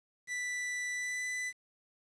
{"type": "tone with pitch glide", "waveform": "45% pulse", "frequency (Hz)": [1975.5, 1996.1], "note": ["B6", "B6"], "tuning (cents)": [0, 18], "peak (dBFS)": -34, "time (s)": [0.27, 1.53], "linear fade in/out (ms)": 50, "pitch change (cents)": 18, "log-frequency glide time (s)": [0.92, 1.25], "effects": ["resampled to 22050 Hz", "10-bit"]}